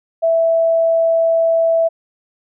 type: tone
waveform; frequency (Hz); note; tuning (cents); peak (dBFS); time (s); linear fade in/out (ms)
sine; 659.3; E5; 0; -11; 0.22-1.89; 20
effects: none